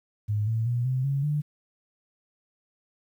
sine tone with pitch steps, 105 / 112.54 / 120.61 / 129.27 / 138.55 / 148.49 Hz, G#2 / A2 / B2 / C3 / C#3 / D3, +19 / +40 / -41 / -21 / -1 / +19 cents, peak -23 dBFS, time 0.28-1.42 s, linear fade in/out 20 ms, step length 190 ms, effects 10-bit

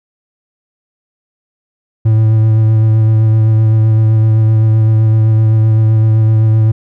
triangle tone with vibrato, 110 Hz, A2, in tune, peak -4 dBFS, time 2.05-6.72 s, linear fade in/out 10 ms, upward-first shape sine, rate 7.8 Hz, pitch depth 17 cents each way, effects none

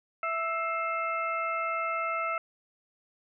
harmonic tone with a mistuned harmonic, 659.3 Hz, E5, in tune, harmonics 1 / 2 / 3 / 4, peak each -35 / -30 / -36 / -39 dBFS, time 0.23-2.38 s, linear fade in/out 2 ms, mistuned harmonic 3, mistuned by +120 cents, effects none

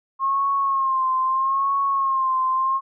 sine tone with vibrato, 1073 Hz, C6, 43 cents sharp, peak -18 dBFS, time 0.19-2.81 s, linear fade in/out 50 ms, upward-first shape sine, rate 0.78 Hz, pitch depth 54 cents each way, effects none

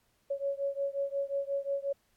sine beating tone pair, 554.4 / 560 Hz, C#5 / C#5, 0 / +18 cents, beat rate 5.6 Hz, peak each -33 / -34 dBFS, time 0.3-1.93 s, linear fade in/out 10 ms, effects pink hiss -72 dBFS RMS until 2.16 s + AAC 64 kbps

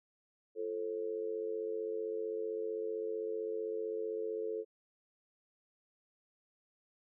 sine tone with amplitude modulation, 440 Hz, A4, in tune, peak -31 dBFS, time 0.55-4.65 s, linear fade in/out 50 ms, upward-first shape sine, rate 95.6 Hz, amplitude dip 85%, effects none

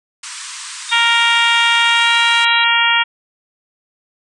white band-pass noise, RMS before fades -30 dBFS, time 0.23-2.45 s, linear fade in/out 5 ms, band 940 to 9300 Hz, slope 96 dB/octave
sine tone with pitch glide, 3698 to 3882 Hz, A#7 to B7, -15 to -31 cents, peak -23 dBFS, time 0.89-2.64 s, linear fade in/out 2 ms, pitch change +84 cents, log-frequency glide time 1.82-2.16 s
harmonic tone, 466.2 Hz, A#4, in tune, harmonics 2 / 3 / 4 / 5 / 6 / 7, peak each -18 / -18 / -18 / -18 / -18 / -18 dBFS, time 0.91-3.04 s, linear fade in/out 20 ms
effects none

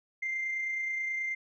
sine tone with amplitude modulation, 2093 Hz, C7, in tune, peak -28 dBFS, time 0.22-1.35 s, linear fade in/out 10 ms, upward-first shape sine, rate 29.4 Hz, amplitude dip 30%, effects tanh soft clip ceiling -26 dBFS

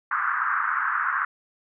white band-pass noise, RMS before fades -25 dBFS, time 0.11-1.25 s, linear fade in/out 5 ms, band 1100 to 1600 Hz, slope 48 dB/octave, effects none

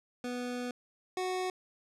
25% pulse tone pair in turn, 246.4 / 369.2 Hz, B3 / F#4, -4 / -4 cents, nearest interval perfect fifth, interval 700 cents, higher second, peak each -31 / -28 dBFS, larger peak second, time 0.24-0.71 / 1.17-1.5 s, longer first, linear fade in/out 2 ms, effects low-pass 9000 Hz 12 dB/octave

